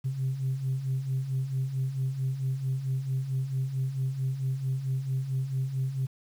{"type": "beating tone pair", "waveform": "sine", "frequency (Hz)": [129, 133.5], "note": ["C3", "C3"], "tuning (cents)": [-24, 35], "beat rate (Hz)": 4.5, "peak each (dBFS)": [-33, -27], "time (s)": [0.04, 6.07], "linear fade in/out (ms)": 20, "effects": ["tanh soft clip ceiling -22 dBFS", "9-bit"]}